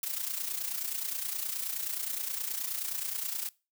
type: noise with amplitude modulation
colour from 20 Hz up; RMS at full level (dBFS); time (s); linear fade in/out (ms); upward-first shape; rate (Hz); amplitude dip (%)
blue; -32; 0.03-3.49; 2; sine; 29.5; 65
effects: noise-tail reverb RT60 0.3 s tail -22 dB re dry